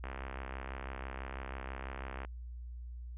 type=click train; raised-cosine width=0.5 ms; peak=-27 dBFS; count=147; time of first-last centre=0.04-2.249 s; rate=66.1 Hz; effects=added 60 Hz sine -42 dBFS peak until 3.17 s + resampled to 8000 Hz